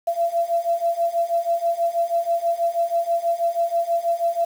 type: beating tone pair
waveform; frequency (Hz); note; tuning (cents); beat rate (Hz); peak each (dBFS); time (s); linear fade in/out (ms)
sine; 676 / 682.2; E5 / F5; +43 / -41; 6.2; -23 / -21; 0.07-4.45; 10
effects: 7-bit